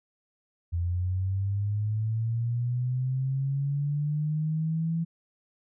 sine linear sweep, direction up, 84.6 to 166.8 Hz, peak -25 dBFS, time 0.72-5.05 s, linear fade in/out 20 ms, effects none

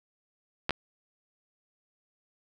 clicks, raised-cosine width 0.3 ms, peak -11 dBFS, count 2, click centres 0.694 / 0.707 s, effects none

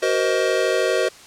square chord, C half-diminished seventh, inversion second, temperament just, 376.7 / 470.9 / 523.3 / 627.9 Hz, Gb4 / Bb4 / C5 / Eb5, +31 / +18 / 0 / +16 cents, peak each -24 dBFS, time 0.02-1.09 s, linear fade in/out 10 ms, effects white hiss -44 dBFS RMS until 1.26 s + low-pass 8000 Hz 12 dB/octave

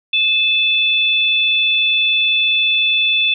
sine tone pair together, 2611 / 3485 Hz, E7 / A7, -17 / -17 cents, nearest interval perfect fourth, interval 500 cents, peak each -15 dBFS, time 0.13-3.34 s, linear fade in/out 5 ms, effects none

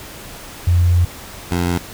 sine / 15% pulse tone pair in turn, 87.6 / 87.6 Hz, F2 / F2, +6 / +6 cents, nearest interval unison, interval 0 cents, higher neither, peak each -10 dBFS, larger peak neither, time 0.67-1.05 / 1.51-1.78 s, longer first, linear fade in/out 5 ms, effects pink hiss -35 dBFS RMS until 1.93 s

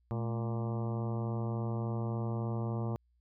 harmonic tone with a mistuned harmonic, 116.54 Hz, A#2, in tune, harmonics 1 / 2 / 3 / 4 / 5 / 6 / 7 / 8 / 9 / 10, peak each -33 / -39 / -43 / -45 / -47 / -49 / -50 / -51 / -52 / -53 dBFS, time 0.11-2.96 s, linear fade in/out 0 ms, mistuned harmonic 2, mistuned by -100 cents, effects added 60 Hz sine -68 dBFS peak until 3.2 s

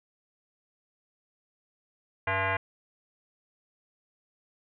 sine tone with frequency modulation, 480.6 Hz, B4, 47 cents flat, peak -25 dBFS, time 2.27-2.57 s, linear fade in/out 5 ms, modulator 384 Hz, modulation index 4.9, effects none

